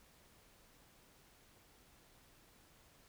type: silence
effects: pink hiss -66 dBFS RMS until 3.08 s